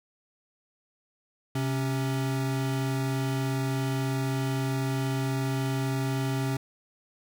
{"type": "tone pair together", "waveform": "square", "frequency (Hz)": [131.5, 274.8], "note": ["C3", "C#4"], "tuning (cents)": [9, -15], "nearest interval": "octave + minor second", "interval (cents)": 1276, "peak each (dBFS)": [-28, -33], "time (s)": [1.55, 6.57], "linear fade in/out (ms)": 5, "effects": []}